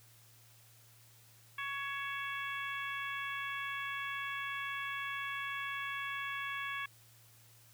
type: harmonic tone with a mistuned harmonic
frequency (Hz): 558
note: C#5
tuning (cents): +11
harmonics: 2 / 3 / 4 / 5 / 6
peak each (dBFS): -42 / -41 / -43 / -46 / -48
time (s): 1.58-6.86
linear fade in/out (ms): 5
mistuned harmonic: 5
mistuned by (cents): -65
effects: added 114 Hz sine -63 dBFS peak until 7.73 s + white hiss -63 dBFS RMS until 7.73 s